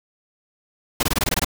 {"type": "noise bursts", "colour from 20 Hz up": "pink", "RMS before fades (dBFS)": -20, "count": 9, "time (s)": [1, 1.447], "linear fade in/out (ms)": 5, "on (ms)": 31, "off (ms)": 21, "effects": []}